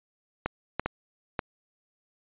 clicks, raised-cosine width 0.5 ms, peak -12 dBFS, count 4, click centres 0.46 / 0.796 / 0.86 / 1.392 s, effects resampled to 8000 Hz

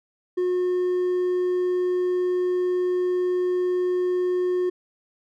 triangle tone with hard clipping, 361.8 Hz, F#4, 39 cents flat, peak -21 dBFS, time 0.37-4.7 s, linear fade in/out 10 ms, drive 5 dB, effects none

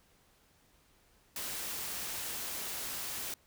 white noise, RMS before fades -39 dBFS, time 1.36-3.34 s, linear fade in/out 2 ms, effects pink hiss -67 dBFS RMS until 3.46 s

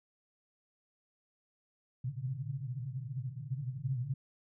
pink band-pass noise, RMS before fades -38 dBFS, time 2.04-4.14 s, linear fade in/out 5 ms, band 120 to 140 Hz, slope 96 dB/octave, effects none

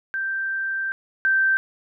sine tone pair in turn, 1568 / 1560 Hz, G6 / G6, 0 / -9 cents, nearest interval unison, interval 9 cents, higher first, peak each -23 / -16 dBFS, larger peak second, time 0.14-0.92 / 1.25-1.57 s, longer first, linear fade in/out 0 ms, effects none

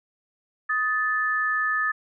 sine tone pair together, 1255 / 1749.4 Hz, D#6 / A6, +15 / -10 cents, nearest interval tritone, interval 575 cents, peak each -26 / -23 dBFS, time 0.69-1.92 s, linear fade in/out 10 ms, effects none

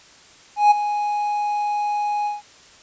triangle tone with ADSR envelope, 830.6 Hz, G#5, in tune, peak -6 dBFS, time 0.56-2.42 s, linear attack 150 ms, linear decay 16 ms, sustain -12 dB, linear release 160 ms, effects white hiss -48 dBFS RMS until 2.82 s + resampled to 16000 Hz

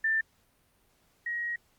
sine tone pair in turn, 1781 / 1892.9 Hz, A6 / A#6, +21 / +26 cents, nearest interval minor second, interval 105 cents, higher second, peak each -24 / -30 dBFS, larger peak first, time 0.04-0.21 / 1.26-1.56 s, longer second, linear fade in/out 5 ms, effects pink hiss -68 dBFS RMS until 1.78 s + Opus 48 kbps

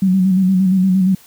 sine tone with vibrato, 187.8 Hz, F#3, 26 cents sharp, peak -10 dBFS, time 0.02-1.15 s, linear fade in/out 5 ms, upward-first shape square, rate 8.6 Hz, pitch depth 41 cents each way, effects white hiss -46 dBFS RMS until 1.26 s

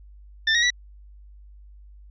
25% pulse tone with pitch steps, 1782 / 1884 / 1952 Hz, A6 / A#6 / B6, +22 / +18 / -21 cents, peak -14 dBFS, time 0.47-0.704 s, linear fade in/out 5 ms, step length 78 ms, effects added 50 Hz sine -44 dBFS peak until 2.1 s + resampled to 16000 Hz

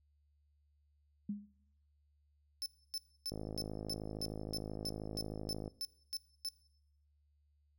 sine tone with exponential decay, 205.2 Hz, G#3, 21 cents flat, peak -33 dBFS, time 1.29-1.54 s, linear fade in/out 5 ms, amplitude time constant 54 ms
40% pulse tone bursts, 5274 Hz, E8, in tune, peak -36 dBFS, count 13, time 2.62-6.487 s, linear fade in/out 0 ms, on 39 ms, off 280 ms
click train, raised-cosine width 2 ms, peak -29 dBFS, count 126, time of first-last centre 3.32-5.678 s, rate 53 Hz
effects noise-tail reverb RT60 0.8 s tail -21 dB re dry + added 73 Hz sine -70 dBFS peak until 7.78 s

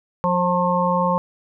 harmonic tone with a mistuned harmonic, 178.9 Hz, F3, 42 cents sharp, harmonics 1 / 3 / 5 / 6, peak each -22 / -22 / -22 / -22 dBFS, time 0.24-1.18 s, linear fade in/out 0 ms, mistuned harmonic 3, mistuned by -15 cents, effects none

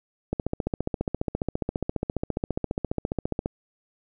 click train, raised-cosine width 2 ms, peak -12 dBFS, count 47, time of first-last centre 0.33-3.459 s, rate 14.7 Hz, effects none

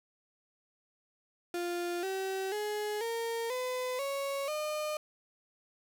35% pulse tone with pitch steps, 349.2 / 383 / 420.1 / 460.8 / 505.4 / 554.3 / 608 Hz, F4 / G4 / G#4 / A#4 / B4 / C#5 / D#5, 0 / -40 / +20 / -20 / +40 / 0 / -40 cents, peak -31 dBFS, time 1.54-4.97 s, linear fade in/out 2 ms, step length 490 ms, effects none

